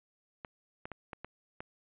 clicks, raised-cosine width 0.5 ms, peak -26 dBFS, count 6, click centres 0.448 / 0.855 / 0.917 / 1.132 / 1.246 / 1.605 s, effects resampled to 8000 Hz

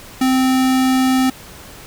square tone, 260 Hz, C4, 11 cents flat, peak -13 dBFS, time 0.21-1.3 s, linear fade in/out 5 ms, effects pink hiss -38 dBFS RMS until 1.86 s

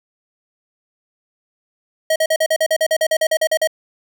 square tone bursts, 635 Hz, D#5, 35 cents sharp, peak -14 dBFS, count 16, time 2.1-3.674 s, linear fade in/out 5 ms, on 59 ms, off 42 ms, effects none

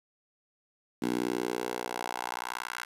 10% pulse tone with high-pass filter sweep, 60.7 Hz, B1, 29 cents flat, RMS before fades -34 dBFS, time 1.02-2.85 s, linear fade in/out 5 ms, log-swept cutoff 260 to 1400 Hz, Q 2.1, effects resampled to 32000 Hz + 9-bit

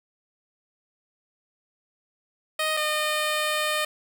10% pulse tone pair in turn, 622.3 / 609.8 Hz, D#5 / D#5, 0 / -35 cents, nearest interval unison, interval 35 cents, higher first, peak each -15 dBFS, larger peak neither, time 2.59-2.77 / 2.77-3.85 s, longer second, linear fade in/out 5 ms, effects none

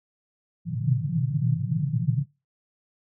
pink band-pass noise, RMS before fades -25 dBFS, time 0.65-2.26 s, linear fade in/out 50 ms, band 110 to 170 Hz, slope 96 dB/octave, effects noise-tail reverb RT60 0.3 s tail -25 dB re dry

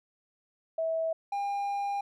sine / triangle tone pair in turn, 650 / 804.1 Hz, E5 / G5, -24 / +44 cents, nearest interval major third, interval 368 cents, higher second, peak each -27 dBFS, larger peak neither, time 0.78-1.13 / 1.32-2.01 s, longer second, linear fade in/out 5 ms, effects none

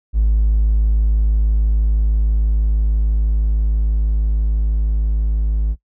triangle tone with level ramp, 53.1 Hz, G#1, 39 cents sharp, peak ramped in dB -8 to -12 dBFS, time 0.13-5.76 s, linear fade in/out 50 ms, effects noise-tail reverb RT60 0.1 s tail -20 dB re dry + tanh soft clip ceiling -7 dBFS

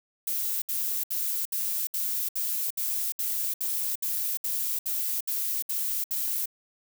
violet noise bursts, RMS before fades -29 dBFS, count 15, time 0.27-6.458 s, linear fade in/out 5 ms, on 350 ms, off 67 ms, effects none

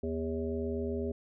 harmonic tone with a mistuned harmonic, 80.8 Hz, E2, 34 cents flat, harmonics 1 / 3 / 5 / 7 / 8, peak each -37 / -36 / -35 / -42 / -47 dBFS, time 0.03-1.12 s, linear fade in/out 5 ms, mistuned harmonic 7, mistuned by -22 cents, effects none

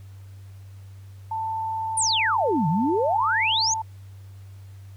sine tone, 888 Hz, A5, 16 cents sharp, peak -25 dBFS, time 1.31-3.82 s, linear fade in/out 5 ms
sine exponential two-way sweep, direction down then up, 9956 to 146.83 to 6840 Hz, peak -20 dBFS, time 1.97-3.74 s, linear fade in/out 5 ms, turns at 2.68 s
effects added 97 Hz sine -40 dBFS peak until 4.96 s + pink hiss -59 dBFS RMS until 4.96 s

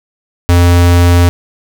square tone, 87.31 Hz, F2, in tune, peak -5 dBFS, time 0.49-1.29 s, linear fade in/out 0 ms, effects none

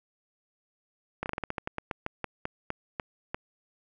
slowing click train, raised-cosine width 0.5 ms, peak -16 dBFS, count 17, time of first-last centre 1.23-3.345 s, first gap 29 ms, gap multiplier 1.18, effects none

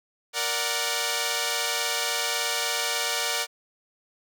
5% pulse chord, Bb augmented, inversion none, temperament equal, 466.2 / 587.3 / 740 Hz, Bb4 / D5 / F#5, 0 / 0 / 0 cents, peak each -18 dBFS, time 0.33-3.47 s, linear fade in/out 50 ms, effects none

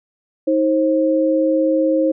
sine tone pair together, 316.3 / 532 Hz, D#4 / C5, +29 / +29 cents, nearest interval major sixth, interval 900 cents, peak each -16 dBFS, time 0.47-2.12 s, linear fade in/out 10 ms, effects none

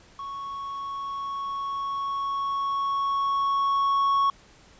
triangle tone with level ramp, 1108 Hz, C#6, 1 cent flat, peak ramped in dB -31 to -17 dBFS, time 0.19-4.3 s, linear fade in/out 2 ms, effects pink hiss -54 dBFS RMS until 4.79 s + resampled to 16000 Hz

